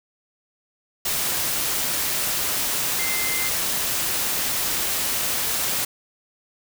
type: tone in noise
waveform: sine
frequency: 2081 Hz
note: C7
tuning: 10 cents flat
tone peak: -28 dBFS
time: 2.99-3.49 s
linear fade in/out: 5 ms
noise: white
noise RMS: -24 dBFS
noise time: 1.05-5.85 s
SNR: -7 dB
effects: none